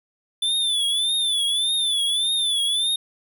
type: tone with vibrato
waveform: square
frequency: 3500 Hz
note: A7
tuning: 10 cents flat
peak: -20 dBFS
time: 0.42-2.96 s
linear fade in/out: 5 ms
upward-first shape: triangle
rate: 1.7 Hz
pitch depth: 110 cents each way
effects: none